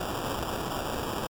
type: noise with sample-and-hold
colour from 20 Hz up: blue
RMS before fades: -32 dBFS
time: 0-1.27 s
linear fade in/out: 5 ms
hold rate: 2100 Hz
effects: MP3 96 kbps